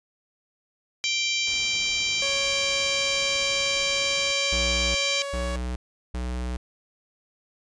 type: harmonic tone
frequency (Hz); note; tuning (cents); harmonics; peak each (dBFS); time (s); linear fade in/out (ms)
784; G5; 0; 3 / 4 / 5 / 6 / 7 / 8 / 9; -27 / -29 / -31 / -33 / -34 / -35 / -36; 1.04-5.22; 0
type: noise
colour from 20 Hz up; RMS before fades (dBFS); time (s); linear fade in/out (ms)
pink; -44; 1.47-4.32; 2
type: tone with pitch glide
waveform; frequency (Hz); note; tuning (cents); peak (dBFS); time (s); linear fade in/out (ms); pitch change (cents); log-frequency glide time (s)
sawtooth; 554.4 to 559.9; C#5 to C#5; 0 to +17; -26; 2.22-5.56; 2; +17; 3.17-5.13
type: tone bursts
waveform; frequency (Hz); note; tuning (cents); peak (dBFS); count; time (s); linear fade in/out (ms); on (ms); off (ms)
square; 61.74; B1; 0; -28; 3; 4.52-6.57; 5; 430; 380
effects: resampled to 22050 Hz